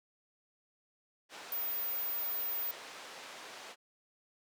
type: band-pass noise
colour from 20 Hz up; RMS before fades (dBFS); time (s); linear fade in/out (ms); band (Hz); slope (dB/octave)
pink; -49; 1.29-3.76; 50; 540 to 6100; 12
type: tone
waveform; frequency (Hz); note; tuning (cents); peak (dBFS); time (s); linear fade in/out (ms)
sine; 14990; A#9; +8; -33; 1.52-2.71; 2
effects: none